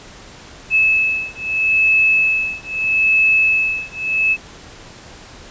sine beating tone pair, 2600 / 2600.78 Hz, E7 / E7, -24 / -24 cents, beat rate 0.78 Hz, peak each -16 dBFS, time 0.7-4.37 s, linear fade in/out 50 ms, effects pink hiss -39 dBFS RMS until 5.5 s + resampled to 16000 Hz

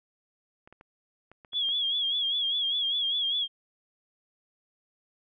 clicks, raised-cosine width 0.5 ms, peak -35 dBFS, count 7, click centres 0.675 / 0.726 / 0.811 / 1.316 / 1.448 / 1.533 / 1.689 s
sine tone with vibrato, 3322 Hz, G#7, in tune, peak -25 dBFS, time 1.52-3.48 s, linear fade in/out 50 ms, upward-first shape sine, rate 5 Hz, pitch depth 70 cents each way
effects none

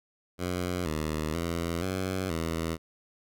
10% pulse tone with pitch steps, 89.6 / 77.5 / 84.5 / 93.8 / 82 Hz, F2 / D#2 / E2 / F#2 / E2, +45 / -6 / +43 / +24 / -9 cents, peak -21 dBFS, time 0.38-2.78 s, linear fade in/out 50 ms, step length 480 ms, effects none

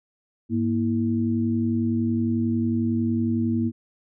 sine tone cluster, 103.4 / 235.3 / 326.3 Hz, G#2 / A#3 / E4, -7 / +16 / -18 cents, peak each -27 / -22 / -28 dBFS, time 0.49-3.72 s, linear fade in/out 50 ms, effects none

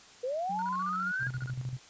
sine linear sweep, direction up, 478.4 to 1648 Hz, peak -30 dBFS, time 0.23-1.28 s, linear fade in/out 10 ms
sine tone with vibrato, 185 Hz, F#3, in tune, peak -39 dBFS, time 0.49-1.12 s, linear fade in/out 10 ms, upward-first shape sine, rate 19 Hz, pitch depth 16 cents each way
triangle tone bursts, 1444 Hz, F#6, 43 cents flat, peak -39 dBFS, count 14, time 0.59-1.504 s, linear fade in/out 0 ms, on 30 ms, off 38 ms
sine tone with tremolo, 127.2 Hz, C3, 48 cents flat, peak -31 dBFS, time 1.19-1.79 s, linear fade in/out 50 ms, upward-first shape square, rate 13 Hz, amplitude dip 60%
effects white hiss -54 dBFS RMS until 1.89 s + resampled to 16000 Hz

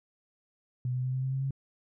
sine tone with pitch steps, 125.2 / 126.87 / 128.57 / 130.29 / 132.03 / 133.8 / 135.59 Hz, B2 / B2 / C3 / C3 / C3 / C3 / C#3, +24 / +47 / -30 / -7 / +16 / +39 / -38 cents, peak -28 dBFS, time 0.85-1.508 s, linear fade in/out 2 ms, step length 94 ms, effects none

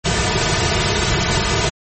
pink noise with comb filter, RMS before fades -17 dBFS, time 0.04-1.7 s, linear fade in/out 20 ms, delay 3.7 ms, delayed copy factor -1, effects MP3 32 kbps

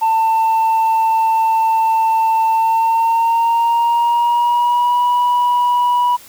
sine tone with pitch glide, 894 to 974.9 Hz, A5 to B5, +27 to -23 cents, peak -9 dBFS, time 0.01-6.17 s, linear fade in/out 20 ms, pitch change +150 cents, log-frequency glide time 2.5-5.02 s, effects tanh soft clip ceiling -10 dBFS + white hiss -41 dBFS RMS until 6.28 s

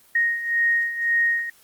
sine beating tone pair, 1864.7 / 1866.6 Hz, A#6 / A#6, 0 / +2 cents, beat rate 1.9 Hz, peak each -25 / -20 dBFS, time 0.15-1.5 s, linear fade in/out 5 ms, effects white hiss -55 dBFS RMS until 1.63 s + Opus 32 kbps

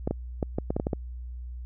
clicks, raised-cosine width 2 ms, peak -13 dBFS, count 9, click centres 0.075 / 0.11 / 0.428 / 0.585 / 0.705 / 0.765 / 0.799 / 0.869 / 0.932 s, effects added 61 Hz sine -35 dBFS peak until 1.65 s

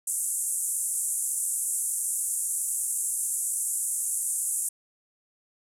pink band-pass noise, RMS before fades -29 dBFS, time 0.07-4.69 s, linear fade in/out 5 ms, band 7800 to 11000 Hz, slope 48 dB/octave, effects none

